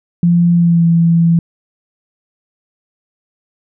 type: tone with pitch glide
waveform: sine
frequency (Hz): 172.4 to 167.59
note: F3 to E3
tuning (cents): -22 to +29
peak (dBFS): -7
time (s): 0.23-1.39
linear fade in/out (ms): 2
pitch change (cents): -49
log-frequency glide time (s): 0.54-0.85
effects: none